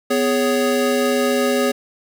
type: tone cluster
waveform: square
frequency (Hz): 249.8 / 414.6 / 555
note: B3 / G#4 / C#5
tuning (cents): +20 / -3 / +2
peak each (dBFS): -21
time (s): 0.1-1.72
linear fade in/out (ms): 10
effects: none